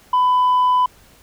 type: tone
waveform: sine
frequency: 1000 Hz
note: B5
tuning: 21 cents sharp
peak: -10 dBFS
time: 0.13-0.86 s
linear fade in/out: 5 ms
effects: tanh soft clip ceiling -11 dBFS + pink hiss -50 dBFS RMS until 1.22 s